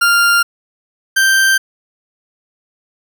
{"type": "tone pair in turn", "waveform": "40% pulse", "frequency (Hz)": [1396.9, 1568], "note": ["F6", "G6"], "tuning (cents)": [0, 0], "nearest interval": "major second", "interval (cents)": 200, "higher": "second", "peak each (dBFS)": -8, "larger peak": "neither", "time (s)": [[0.01, 0.43], [1.16, 1.58]], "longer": "neither", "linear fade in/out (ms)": 10, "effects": []}